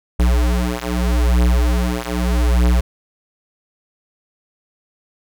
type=beating tone pair; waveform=square; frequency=60 / 60.81 Hz; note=B1 / B1; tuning=-49 / -26 cents; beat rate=0.81 Hz; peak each=-17 / -18 dBFS; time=0.19-2.81 s; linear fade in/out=10 ms; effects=none